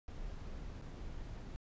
brown noise with dropouts, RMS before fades -45 dBFS, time 0.08-1.56 s, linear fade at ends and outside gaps 0 ms, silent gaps 0.815-0.822 s, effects resampled to 16000 Hz

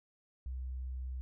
sine tone, 63.9 Hz, C2, 40 cents flat, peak -37 dBFS, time 0.46-1.21 s, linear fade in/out 0 ms, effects none

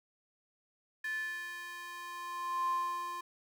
square tone with high-pass filter sweep, 349.2 Hz, F4, in tune, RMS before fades -38 dBFS, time 1.04-3.21 s, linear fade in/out 5 ms, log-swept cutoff 1800 to 880 Hz, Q 10, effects none

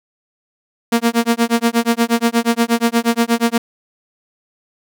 sawtooth tone with tremolo, 233.1 Hz, A#3, in tune, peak -6 dBFS, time 0.92-3.58 s, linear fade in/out 5 ms, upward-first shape sine, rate 8.4 Hz, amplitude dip 100%, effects none

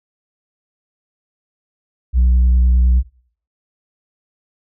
sine tone with vibrato, 61.74 Hz, B1, in tune, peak -7 dBFS, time 2.13-3.03 s, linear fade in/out 50 ms, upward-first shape sine, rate 9.8 Hz, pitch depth 16 cents each way, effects noise-tail reverb RT60 0.5 s tail -19 dB re dry + tanh soft clip ceiling -8 dBFS

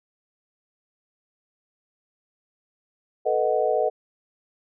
sine chord, B dominant seventh, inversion third, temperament equal, 440 / 493.9 / 622.3 / 740 Hz, A4 / B4 / D#5 / F#5, 0 / 0 / 0 / 0 cents, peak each -25 / -25 / -24 / -26 dBFS, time 3.25-3.9 s, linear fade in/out 20 ms, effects none

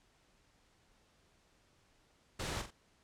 pink noise with echo, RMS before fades -39 dBFS, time 2.39-2.62 s, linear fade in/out 10 ms, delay 44 ms, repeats 2, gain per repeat -8 dB, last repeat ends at 2.708 s, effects pink hiss -70 dBFS RMS until 3.03 s + low-pass 8000 Hz 12 dB/octave

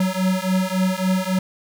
square beating tone pair, 185 / 188.6 Hz, F#3 / F#3, 0 / +33 cents, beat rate 3.6 Hz, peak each -22 dBFS, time 0-1.39 s, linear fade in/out 5 ms, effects none

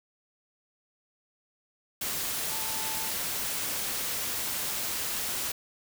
sine tone in noise, 880 Hz, A5, in tune, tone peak -41 dBFS, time 2.51-3.1 s, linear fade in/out 5 ms, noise white, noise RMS -32 dBFS, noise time 2.01-5.52 s, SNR -12 dB, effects none

